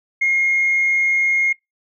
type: tone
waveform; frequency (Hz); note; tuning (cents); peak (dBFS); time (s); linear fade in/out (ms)
sine; 2143; C7; +41; -13; 0.21-1.53; 10
effects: noise-tail reverb RT60 0.2 s tail -26 dB re dry + tanh soft clip ceiling -10 dBFS